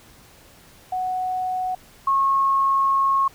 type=tone pair in turn; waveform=sine; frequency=740 / 1089.3 Hz; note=F#5 / C#6; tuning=0 / -31 cents; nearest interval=perfect fifth; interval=669 cents; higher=second; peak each=-22 / -16 dBFS; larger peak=second; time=0.92-1.75 / 2.07-3.28 s; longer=second; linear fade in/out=5 ms; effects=pink hiss -50 dBFS RMS until 3.34 s